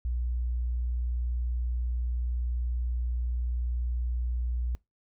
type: tone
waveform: sine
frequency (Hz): 60.4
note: B1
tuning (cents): -38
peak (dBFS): -27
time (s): 0.05-4.75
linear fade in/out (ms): 0
effects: noise-tail reverb RT60 0.2 s tail -23 dB re dry